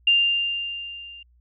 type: tone with level ramp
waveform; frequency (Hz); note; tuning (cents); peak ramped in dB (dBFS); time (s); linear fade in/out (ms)
sine; 2794; F7; 0; -13 to -40; 0.07-1.23; 5
effects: added 60 Hz sine -55 dBFS peak until 1.4 s